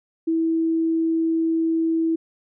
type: tone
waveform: sine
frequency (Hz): 326.3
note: E4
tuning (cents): -18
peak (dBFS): -18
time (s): 0.27-2.16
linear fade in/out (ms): 10
effects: none